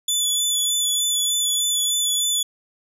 20% pulse tone with vibrato, 3459 Hz, A7, 30 cents flat, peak -13 dBFS, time 0.08-2.43 s, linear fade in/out 5 ms, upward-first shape sine, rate 3.3 Hz, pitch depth 20 cents each way, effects none

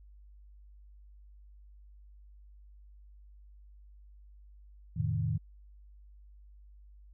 sine chord, F dominant seventh, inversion none, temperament equal, 87.31 / 110 / 130.81 / 155.56 Hz, F2 / A2 / C3 / Eb3, 0 / 0 / 0 / 0 cents, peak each -36 / -32 / -37 / -33 dBFS, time 4.96-5.38 s, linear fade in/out 10 ms, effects added 50 Hz sine -52 dBFS peak until 7.13 s

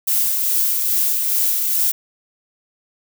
violet noise with tremolo, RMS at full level -17 dBFS, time 0.07-1.92 s, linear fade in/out 10 ms, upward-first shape sine, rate 2.4 Hz, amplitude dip 30%, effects none

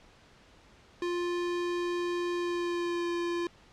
square tone with pitch glide, 350.3 to 345.1 Hz, F4 to F4, +5 to -21 cents, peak -30 dBFS, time 1.02-3.47 s, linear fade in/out 2 ms, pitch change -26 cents, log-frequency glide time 2.32-3.09 s, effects pink hiss -58 dBFS RMS until 3.72 s + low-pass 5000 Hz 12 dB/octave

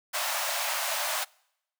pink high-pass noise, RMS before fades -30 dBFS, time 0.13-1.25 s, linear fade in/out 20 ms, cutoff 570 Hz, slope 96 dB/octave, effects noise-tail reverb RT60 0.8 s tail -26 dB re dry

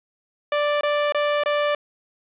sawtooth tone bursts, 587.3 Hz, D5, in tune, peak -15 dBFS, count 4, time 0.52-1.749 s, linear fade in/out 2 ms, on 290 ms, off 23 ms, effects resampled to 8000 Hz + 9-bit

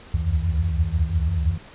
sine tone cluster, 71 / 75.6 / 84.5 / 90.4 / 160.7 Hz, C#2 / D#2 / E2 / F#2 / E3, +42 / -49 / +43 / -40 / -44 cents, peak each -25 / -25 / -24 / -26 / -30 dBFS, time 0.14-1.58 s, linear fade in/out 5 ms, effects pink hiss -45 dBFS RMS until 1.74 s + resampled to 8000 Hz

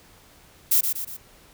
violet noise with echo, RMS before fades -18 dBFS, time 0.71-0.81 s, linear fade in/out 10 ms, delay 120 ms, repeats 3, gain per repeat -6 dB, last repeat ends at 1.17 s, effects pink hiss -53 dBFS RMS until 1.53 s

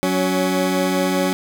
20% pulse tone pair together, 185 / 280 Hz, F#3 / C#4, 0 / +18 cents, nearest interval perfect fifth, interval 718 cents, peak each -15 dBFS, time 0.03-1.33 s, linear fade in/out 0 ms, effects none

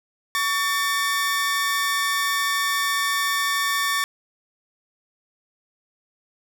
sawtooth tone pair together, 1129.5 / 1793 Hz, C#6 / A6, +32 / +32 cents, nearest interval minor sixth, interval 800 cents, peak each -20 dBFS, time 0.35-4.04 s, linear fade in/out 0 ms, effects none

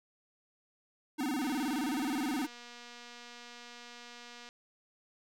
square tone with vibrato, 277.2 Hz, C#4, in tune, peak -32 dBFS, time 1.18-2.47 s, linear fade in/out 20 ms, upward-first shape square, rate 19 Hz, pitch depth 170 cents each way
click train, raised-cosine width 0.2 ms, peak -33 dBFS, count 740, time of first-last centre 1.41-4.489 s, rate 240 Hz
effects none

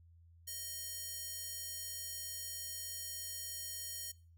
square tone with high-pass filter, 622.3 Hz, D#5, in tune, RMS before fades -44 dBFS, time 0.47-4.12 s, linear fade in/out 10 ms, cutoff 6700 Hz, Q 0.71, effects noise-tail reverb RT60 0.4 s tail -22 dB re dry + added 84 Hz sine -59 dBFS peak until 4.37 s

